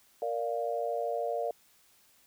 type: chord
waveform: sine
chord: Bb major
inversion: none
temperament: equal with one note detuned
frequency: 466.2 / 585.6 / 698.5 Hz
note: Bb4 / D5 / F5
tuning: 0 / -5 / 0 cents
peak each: -34 dBFS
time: 0.22-1.51 s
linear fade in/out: 2 ms
effects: white hiss -64 dBFS RMS until 2.26 s